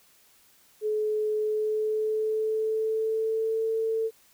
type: tone with pitch glide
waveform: sine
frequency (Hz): 427.7 to 446.4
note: A4 to A4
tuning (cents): -49 to +25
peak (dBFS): -24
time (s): 0.81-4.11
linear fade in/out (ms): 50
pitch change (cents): +74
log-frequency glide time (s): 1.39-3.67
effects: white hiss -60 dBFS RMS until 4.33 s